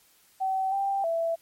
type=tone with pitch steps; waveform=sine; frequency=764 / 788 / 664 Hz; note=G5 / G5 / E5; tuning=-45 / +9 / +12 cents; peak=-24 dBFS; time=0.4-1.36 s; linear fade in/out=20 ms; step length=320 ms; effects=white hiss -61 dBFS RMS until 1.41 s + MP3 64 kbps

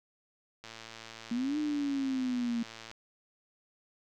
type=click train; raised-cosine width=0.2 ms; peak=-28 dBFS; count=258; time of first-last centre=0.64-2.914 s; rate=113 Hz
type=exponential two-way sweep; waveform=sine; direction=up then down; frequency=230.8 to 304.6 to 230.8 Hz; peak=-29 dBFS; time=1.31-2.63 s; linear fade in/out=5 ms; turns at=1.58 s
effects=none

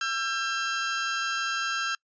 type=tone pair together; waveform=sawtooth; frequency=1343.8 / 1598 Hz; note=E6 / G6; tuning=+33 / +33 cents; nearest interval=minor third; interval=300 cents; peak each=-26 dBFS; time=0.01-1.95 s; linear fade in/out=2 ms; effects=noise-tail reverb RT60 0.1 s tail -26 dB re dry + resampled to 16000 Hz

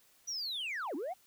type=linear two-way sweep; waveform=sine; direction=down then up; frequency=5960 to 254.4 to 790 Hz; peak=-33 dBFS; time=0.27-1.14 s; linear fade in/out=20 ms; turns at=0.95 s; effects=tanh soft clip ceiling -34 dBFS + white hiss -66 dBFS RMS until 1.26 s

